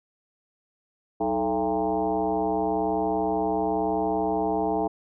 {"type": "tone with frequency modulation", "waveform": "sine", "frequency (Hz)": 556, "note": "C#5", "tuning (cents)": 5, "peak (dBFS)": -22, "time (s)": [1.2, 4.88], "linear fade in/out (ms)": 10, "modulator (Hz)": 121, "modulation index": 2.6, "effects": []}